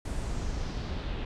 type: noise with low-pass filter sweep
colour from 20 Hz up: brown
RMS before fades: -33 dBFS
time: 0.05-1.25 s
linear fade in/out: 5 ms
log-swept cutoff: 9600 to 3200 Hz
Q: 2.2
effects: none